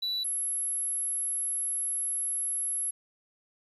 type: tone pair in turn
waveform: sine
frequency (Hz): 3951 / 11175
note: B7 / F9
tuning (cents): 0 / 0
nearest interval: octave + tritone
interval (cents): 1800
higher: second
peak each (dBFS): -26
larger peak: neither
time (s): 0.02-0.24 / 0.24-2.91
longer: second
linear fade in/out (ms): 10
effects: tanh soft clip ceiling -27 dBFS + 10-bit